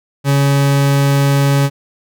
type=tone; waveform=40% pulse; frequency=139.9 Hz; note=C#3; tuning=16 cents sharp; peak=-9 dBFS; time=0.24-1.7 s; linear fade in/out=50 ms; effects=none